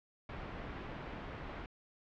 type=low-pass noise; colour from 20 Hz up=pink; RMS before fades=-45 dBFS; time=0.29-1.66 s; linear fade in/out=2 ms; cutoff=2300 Hz; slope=12 dB/octave; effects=low-pass 4000 Hz 12 dB/octave